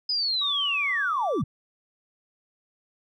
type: linear sweep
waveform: sine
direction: down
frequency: 5040 to 98 Hz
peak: -23 dBFS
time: 0.09-1.44 s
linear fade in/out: 5 ms
type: tone with pitch glide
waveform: triangle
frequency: 1142 to 1164 Hz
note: D6 to D6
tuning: -49 to -16 cents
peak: -32 dBFS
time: 0.41-1.42 s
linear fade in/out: 10 ms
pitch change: +33 cents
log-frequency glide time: 0.91-1.24 s
effects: none